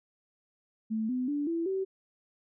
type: tone with pitch steps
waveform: sine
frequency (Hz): 220 / 252.7 / 290.3 / 333.5 / 383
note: A3 / B3 / D4 / E4 / G4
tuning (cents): 0 / +40 / -20 / +20 / -40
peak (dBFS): -28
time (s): 0.9-1.85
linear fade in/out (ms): 20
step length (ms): 190
effects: none